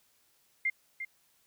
sine tone with echo, 2100 Hz, C7, 6 cents sharp, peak -26 dBFS, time 0.65-0.7 s, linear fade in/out 5 ms, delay 350 ms, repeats 1, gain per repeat -9 dB, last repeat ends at 1.05 s, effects white hiss -69 dBFS RMS until 1.46 s

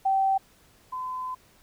sine tone pair in turn, 774 / 1019.1 Hz, G5 / C6, -22 / -46 cents, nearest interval perfect fourth, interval 476 cents, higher second, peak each -20 / -30 dBFS, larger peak first, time 0.05-0.38 / 0.92-1.35 s, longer second, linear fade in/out 10 ms, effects pink hiss -59 dBFS RMS until 1.62 s

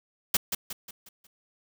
white noise with echo, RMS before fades -22 dBFS, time 0.34-0.37 s, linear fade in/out 5 ms, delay 180 ms, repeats 5, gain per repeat -7 dB, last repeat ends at 1.27 s, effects none

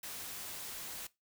white noise, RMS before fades -44 dBFS, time 0.03-1.07 s, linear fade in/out 5 ms, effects noise-tail reverb RT60 0.2 s tail -19 dB re dry

